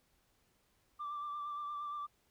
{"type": "tone with vibrato", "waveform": "sine", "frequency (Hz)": 1174.7, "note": "D6", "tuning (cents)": 0, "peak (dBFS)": -37, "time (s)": [0.99, 2.07], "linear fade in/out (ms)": 20, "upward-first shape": "sine", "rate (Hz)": 8.6, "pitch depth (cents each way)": 27, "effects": ["tanh soft clip ceiling -36 dBFS", "pink hiss -74 dBFS RMS until 2.3 s"]}